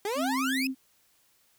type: exponential sweep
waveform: 30% pulse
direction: up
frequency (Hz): 389.1 to 2656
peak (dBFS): -26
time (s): 0.05-0.67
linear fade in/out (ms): 2
type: tone with vibrato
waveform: sine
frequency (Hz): 263.8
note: C4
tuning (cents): +14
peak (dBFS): -28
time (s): 0.15-0.75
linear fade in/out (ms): 50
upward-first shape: sine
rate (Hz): 8.2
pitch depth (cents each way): 10
effects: white hiss -66 dBFS RMS until 1.58 s